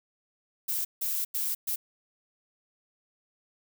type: noise bursts at uneven times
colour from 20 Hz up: violet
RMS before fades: -30 dBFS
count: 4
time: 0.68-0.85 / 1.01-1.25 / 1.34-1.55 / 1.67-1.76 s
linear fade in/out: 10 ms
effects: none